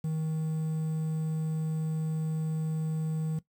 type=tone with quantisation; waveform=triangle; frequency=157.9 Hz; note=D#3; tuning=26 cents sharp; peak=-26 dBFS; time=0.04-3.39 s; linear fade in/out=5 ms; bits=9; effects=noise-tail reverb RT60 0.1 s tail -17 dB re dry